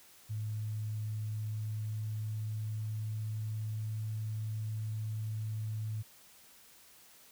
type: tone with pitch glide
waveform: sine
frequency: 107.6 to 108.72 Hz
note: A2 to A2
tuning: -38 to -20 cents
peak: -34 dBFS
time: 0.29-6.03 s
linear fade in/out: 20 ms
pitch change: +18 cents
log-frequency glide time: 0.96-4.07 s
effects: white hiss -59 dBFS RMS until 7.31 s